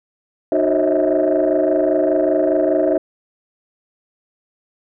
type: tone cluster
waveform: sine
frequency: 304.8 / 369.3 / 541 / 628 / 653 Hz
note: D#4 / F#4 / C#5 / D#5 / E5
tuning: -36 / -3 / -42 / +16 / -17 cents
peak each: -19 dBFS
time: 0.52-2.98 s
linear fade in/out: 2 ms
effects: tanh soft clip ceiling -7 dBFS